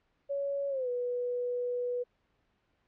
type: tone with pitch glide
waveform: sine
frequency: 560 to 490.3 Hz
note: C#5 to B4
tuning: +18 to -13 cents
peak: -30 dBFS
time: 0.29-2.04 s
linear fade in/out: 20 ms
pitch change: -231 cents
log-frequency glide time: 0.69-0.89 s
effects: pink hiss -74 dBFS RMS until 2.87 s + low-pass 3000 Hz 12 dB/octave